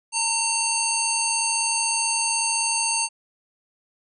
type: harmonic tone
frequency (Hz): 909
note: A#5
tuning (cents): -44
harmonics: 1 / 3 / 5 / 7 / 9 / 10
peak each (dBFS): -28 / -28 / -28 / -28 / -28 / -28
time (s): 0.12-3.09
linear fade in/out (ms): 50
effects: none